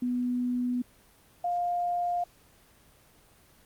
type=tone pair in turn; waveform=sine; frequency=246.9 / 703.8 Hz; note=B3 / F5; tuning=0 / +13 cents; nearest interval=octave + tritone; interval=1813 cents; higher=second; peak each=-26 dBFS; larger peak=neither; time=0.02-0.82 / 1.44-2.24 s; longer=neither; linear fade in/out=5 ms; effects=pink hiss -59 dBFS RMS until 3.65 s + Opus 24 kbps